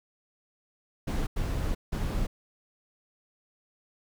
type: noise bursts at uneven times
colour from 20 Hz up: brown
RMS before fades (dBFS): -29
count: 3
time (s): 1.07-1.27 / 1.36-1.75 / 1.92-2.27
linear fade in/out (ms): 10
effects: none